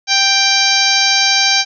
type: harmonic tone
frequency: 786 Hz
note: G5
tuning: 4 cents sharp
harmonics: 1 / 2 / 3 / 4 / 5 / 6 / 7 / 8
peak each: -20 / -20 / -17 / -21 / -17 / -17 / -18 / -20 dBFS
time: 0.07-1.65 s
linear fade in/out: 50 ms
effects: none

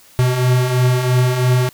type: beating tone pair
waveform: square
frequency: 123.47 / 126.47 Hz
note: B2 / B2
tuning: 0 / +42 cents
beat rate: 3 Hz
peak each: -21 / -14 dBFS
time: 0.19-1.69 s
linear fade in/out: 0 ms
effects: white hiss -47 dBFS RMS until 1.73 s

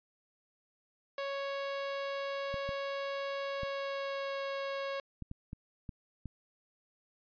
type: tone with pitch glide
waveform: sawtooth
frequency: 554.4 to 550.3 Hz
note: C#5 to C#5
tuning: 0 to -13 cents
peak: -31 dBFS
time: 1.18-5 s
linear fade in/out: 2 ms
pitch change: -13 cents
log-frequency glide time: 3.44-4.42 s
type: clicks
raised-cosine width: 5 ms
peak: -29 dBFS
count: 8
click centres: 2.542 / 2.691 / 3.633 / 5.223 / 5.314 / 5.531 / 5.892 / 6.257 s
effects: resampled to 11025 Hz

